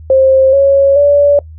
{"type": "tone with pitch steps", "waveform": "sine", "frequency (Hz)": [530, 551.9, 574.6], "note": ["C5", "C#5", "D5"], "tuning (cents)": [22, -8, -38], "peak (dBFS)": -4, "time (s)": [0.1, 1.39], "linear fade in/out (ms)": 2, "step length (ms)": 430, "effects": ["noise-tail reverb RT60 0.1 s tail -22 dB re dry", "added 79 Hz sine -29 dBFS peak until 1.58 s"]}